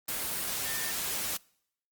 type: tone in noise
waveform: sine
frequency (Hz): 1804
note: A6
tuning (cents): +43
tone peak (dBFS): -40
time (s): 0.65-0.92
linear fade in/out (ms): 5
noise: white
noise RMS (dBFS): -33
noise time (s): 0.08-1.37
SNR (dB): -10
effects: noise-tail reverb RT60 0.7 s tail -25 dB re dry + Opus 24 kbps